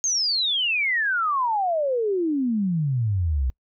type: exponential sweep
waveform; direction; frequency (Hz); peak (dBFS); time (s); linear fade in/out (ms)
sine; down; 6580 to 60.9; -20; 0.04-3.5; 0
effects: noise-tail reverb RT60 0.1 s tail -26 dB re dry